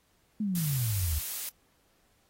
sine exponential sweep, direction down, 220 to 71.8 Hz, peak -27 dBFS, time 0.4-1.19 s, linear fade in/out 5 ms
blue noise, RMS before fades -35 dBFS, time 0.55-1.49 s, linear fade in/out 2 ms
effects pink hiss -69 dBFS RMS until 2.29 s + AAC 48 kbps

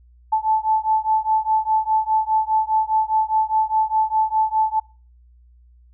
sine beating tone pair, 871 / 875.9 Hz, A5 / A5, -18 / -8 cents, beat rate 4.9 Hz, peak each -19 / -20 dBFS, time 0.32-4.8 s, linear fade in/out 10 ms, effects noise-tail reverb RT60 0.4 s tail -25 dB re dry + added 60 Hz sine -48 dBFS peak until 5.93 s

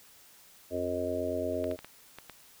harmonic tone, 88.8 Hz, F2, 29 cents sharp, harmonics 1 / 3 / 4 / 5 / 6 / 7, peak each -42 / -37 / -38 / -37 / -39 / -33 dBFS, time 0.7-1.77 s, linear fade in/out 50 ms
clicks, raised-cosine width 0.3 ms, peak -27 dBFS, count 6, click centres 1.642 / 1.713 / 1.79 / 1.846 / 2.186 / 2.297 s
effects white hiss -57 dBFS RMS until 2.6 s

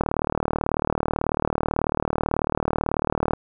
click train, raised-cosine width 1 ms, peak -7 dBFS, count 128, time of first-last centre 0.01-3.335 s, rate 38.2 Hz, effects none

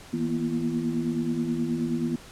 sine tone cluster, 161.4 / 232.9 / 242.3 / 339.3 Hz, E3 / A#3 / B3 / F4, -36 / -1 / -33 / -50 cents, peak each -32 / -32 / -27 / -32 dBFS, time 0.13-2.16 s, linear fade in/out 5 ms, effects pink hiss -47 dBFS RMS until 2.31 s + low-pass 10000 Hz 12 dB/octave

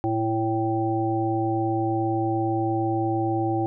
harmonic tone, 111.4 Hz, A2, 22 cents sharp, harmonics 1 / 3 / 5 / 7, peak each -28 / -24 / -34 / -27 dBFS, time 0.04-3.66 s, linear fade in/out 0 ms, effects none

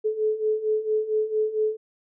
sine beating tone pair, 428.8 / 433.2 Hz, A4 / A4, -45 / -27 cents, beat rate 4.4 Hz, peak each -27 / -23 dBFS, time 0.04-1.77 s, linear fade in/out 20 ms, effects none

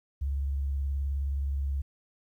sine tone with vibrato, 69.3 Hz, C#2, in tune, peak -27 dBFS, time 0.21-1.82 s, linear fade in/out 10 ms, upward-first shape triangle, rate 19 Hz, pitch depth 70 cents each way, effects 11-bit

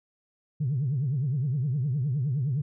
sine tone with vibrato, 136 Hz, C#3, 33 cents flat, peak -23 dBFS, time 0.6-2.62 s, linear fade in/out 10 ms, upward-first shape triangle, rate 9.7 Hz, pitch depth 270 cents each way, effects tanh soft clip ceiling -20 dBFS

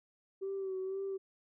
sine tone with vibrato, 383.6 Hz, G4, 37 cents flat, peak -34 dBFS, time 0.41-1.18 s, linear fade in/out 20 ms, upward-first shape sine, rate 2 Hz, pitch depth 36 cents each way, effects tanh soft clip ceiling -31 dBFS

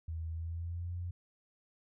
sine tone with pitch glide, 81.2 to 88.04 Hz, E2 to F2, -26 to +14 cents, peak -36 dBFS, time 0.08-1.11 s, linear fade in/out 5 ms, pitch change +140 cents, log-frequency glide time 0.3-0.95 s, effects none

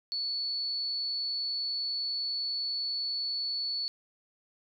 sine tone, 4435 Hz, C#8, in tune, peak -30 dBFS, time 0.12-3.88 s, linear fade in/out 0 ms, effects none

